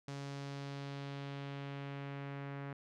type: tone with low-pass filter sweep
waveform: sawtooth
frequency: 140 Hz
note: C#3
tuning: 18 cents sharp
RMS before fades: -44 dBFS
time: 0.08-2.73 s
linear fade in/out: 2 ms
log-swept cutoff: 6200 to 1900 Hz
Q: 1.4
effects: none